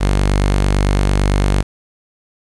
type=tone; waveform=sawtooth; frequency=48.91 Hz; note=G1; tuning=3 cents flat; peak=-8 dBFS; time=0-1.63 s; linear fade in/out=20 ms; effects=resampled to 24000 Hz + 7-bit